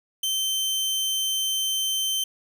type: tone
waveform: sawtooth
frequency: 3100 Hz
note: G7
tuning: 20 cents flat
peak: -20 dBFS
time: 0.23-2.24 s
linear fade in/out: 5 ms
effects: none